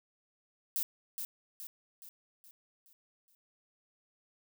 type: noise with echo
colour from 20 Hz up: violet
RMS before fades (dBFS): -33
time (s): 0.76-0.83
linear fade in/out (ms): 0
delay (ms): 420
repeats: 6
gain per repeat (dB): -6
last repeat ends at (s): 3.35
effects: none